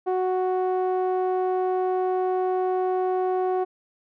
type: tone with low-pass filter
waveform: sawtooth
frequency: 370 Hz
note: F#4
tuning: in tune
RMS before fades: -24 dBFS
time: 0.06-3.65 s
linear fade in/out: 20 ms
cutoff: 760 Hz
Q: 1.6
effects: none